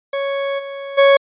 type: tone with level steps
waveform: 40% pulse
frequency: 554.4 Hz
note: C#5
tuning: in tune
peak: -18 / -26 / -7 dBFS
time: 0.13-1.17 s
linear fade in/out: 5 ms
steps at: 0.58 / 0.97 s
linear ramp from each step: 20 ms
effects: resampled to 8000 Hz